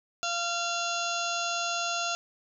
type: harmonic tone with a mistuned harmonic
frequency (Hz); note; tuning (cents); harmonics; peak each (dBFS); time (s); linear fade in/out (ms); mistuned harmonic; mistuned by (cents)
689; F5; -24; 1 / 2 / 4 / 5 / 6 / 7 / 8 / 9 / 10; -34 / -33 / -35 / -38 / -39 / -41 / -44 / -39 / -41; 0.23-2.15; 0; 9; +50
effects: none